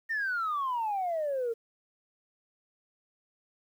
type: exponential sweep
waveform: sine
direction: down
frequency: 1852 to 448.3 Hz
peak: -27 dBFS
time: 0.09-1.54 s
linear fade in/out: 20 ms
effects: tanh soft clip ceiling -25 dBFS + 10-bit